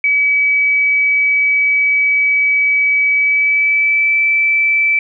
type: tone with pitch glide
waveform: sine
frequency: 2282 to 2319 Hz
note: C#7 to D7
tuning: +50 to -22 cents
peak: -10 dBFS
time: 0.04-4.99 s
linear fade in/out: 2 ms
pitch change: +28 cents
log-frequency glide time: 3.14-4.2 s
effects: none